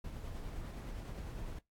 brown noise with tremolo, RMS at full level -42 dBFS, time 0.04-1.59 s, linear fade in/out 5 ms, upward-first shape triangle, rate 9.8 Hz, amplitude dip 30%, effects noise-tail reverb RT60 0.2 s tail -23 dB re dry + AAC 64 kbps

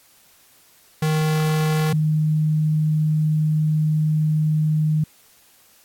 square / sine tone pair in turn, 155.56 / 154.4 Hz, D#3 / D#3, 0 / -13 cents, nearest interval unison, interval 13 cents, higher first, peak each -18 / -16 dBFS, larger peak second, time 1.02-1.93 / 1.93-5.04 s, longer second, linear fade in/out 5 ms, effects white hiss -54 dBFS RMS until 5.84 s + AAC 64 kbps

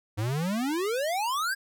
square exponential sweep, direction up, 100.2 to 1661.2 Hz, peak -27 dBFS, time 0.17-1.55 s, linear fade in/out 20 ms, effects none

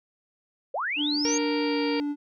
sine linear sweep, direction up, 468.7 to 6645 Hz, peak -26 dBFS, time 0.74-1.38 s, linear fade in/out 5 ms
triangle tone with pitch glide, 294.3 to 290.6 Hz, D4 to D4, +4 to -18 cents, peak -24 dBFS, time 0.96-2.16 s, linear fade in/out 50 ms, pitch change -22 cents, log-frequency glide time 1.62-1.76 s
harmonic tone, 466.2 Hz, A#4, in tune, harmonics 1 / 2 / 3 / 4 / 5 / 6 / 7 / 8 / 9 / 10, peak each -28 / -35 / -43 / -41 / -36 / -40 / -43 / -47 / -47 / -37 dBFS, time 1.25-2 s, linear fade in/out 0 ms
effects none

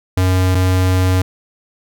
square tone pair in turn, 92.5 / 92.5 Hz, F#2 / F#2, 0 / 0 cents, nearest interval unison, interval 0 cents, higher neither, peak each -12 dBFS, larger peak neither, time 0.17-0.55 / 0.55-1.22 s, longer second, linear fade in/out 5 ms, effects none

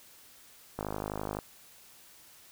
click train, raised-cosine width 1 ms, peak -20 dBFS, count 32, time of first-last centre 0.79-1.388 s, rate 51.8 Hz, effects white hiss -56 dBFS RMS until 2.51 s

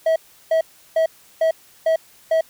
triangle tone bursts, 646 Hz, E5, 35 cents flat, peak -12 dBFS, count 6, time 0.06-2.41 s, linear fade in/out 5 ms, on 100 ms, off 350 ms, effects white hiss -51 dBFS RMS until 2.49 s

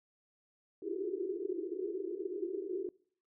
pink band-pass noise, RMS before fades -38 dBFS, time 0.82-2.89 s, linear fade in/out 2 ms, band 340 to 410 Hz, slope 96 dB/octave, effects noise-tail reverb RT60 0.6 s tail -25 dB re dry

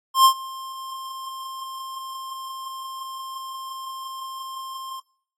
square tone with ADSR envelope, 1058 Hz, C6, 19 cents sharp, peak -10 dBFS, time 0.14-5 s, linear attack 110 ms, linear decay 84 ms, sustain -23 dB, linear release 12 ms, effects noise-tail reverb RT60 0.6 s tail -23 dB re dry + AAC 48 kbps

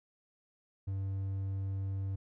triangle tone, 97 Hz, G2, 18 cents flat, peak -31 dBFS, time 0.87-2.16 s, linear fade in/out 10 ms, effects none

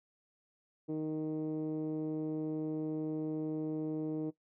10% pulse tone with low-pass filter, 155.56 Hz, D#3, in tune, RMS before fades -36 dBFS, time 0.88-4.31 s, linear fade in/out 20 ms, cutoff 370 Hz, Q 4.5, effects noise-tail reverb RT60 0.1 s tail -17 dB re dry

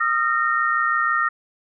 sine tone cluster, 1237 / 1363 / 1843 Hz, D#6 / F6 / A#6, -10 / -43 / -20 cents, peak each -22 dBFS, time 0-1.29 s, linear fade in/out 10 ms, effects none

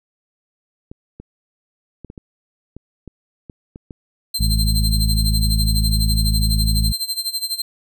clicks, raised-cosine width 3 ms, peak -22 dBFS, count 10, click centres 0.915 / 1.2 / 2.047 / 2.101 / 2.178 / 2.766 / 3.077 / 3.498 / 3.759 / 3.908 s
sawtooth tone with tremolo, 4129 Hz, C8, 24 cents flat, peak -16 dBFS, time 4.34-7.62 s, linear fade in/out 5 ms, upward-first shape sine, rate 12 Hz, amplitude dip 85%
harmonic tone, 53.8 Hz, A1, 38 cents flat, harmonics 1 / 2 / 3 / 4, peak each -16 / -22 / -26 / -28 dBFS, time 4.39-6.93 s, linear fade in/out 20 ms
effects none

